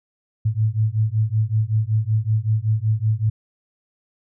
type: beating tone pair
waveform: sine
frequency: 106.6 / 111.9 Hz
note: G#2 / A2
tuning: +46 / +30 cents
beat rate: 5.3 Hz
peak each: -20 dBFS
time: 0.45-3.3 s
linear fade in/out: 10 ms
effects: none